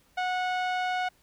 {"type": "tone with low-pass filter", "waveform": "sawtooth", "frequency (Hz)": 733, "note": "F#5", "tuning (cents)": -16, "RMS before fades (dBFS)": -29, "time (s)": [0.17, 1.09], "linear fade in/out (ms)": 10, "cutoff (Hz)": 3000, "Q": 0.8, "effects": ["pink hiss -64 dBFS RMS until 1.22 s"]}